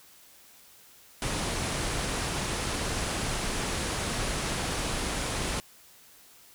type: low-pass noise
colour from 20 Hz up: pink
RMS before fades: -31 dBFS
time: 1.22-5.6 s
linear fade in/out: 0 ms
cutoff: 11000 Hz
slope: 96 dB/octave
effects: white hiss -55 dBFS RMS until 6.54 s